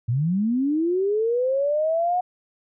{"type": "linear sweep", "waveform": "sine", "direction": "up", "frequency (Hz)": [110, 733], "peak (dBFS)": -19, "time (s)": [0.08, 2.21], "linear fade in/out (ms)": 10, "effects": []}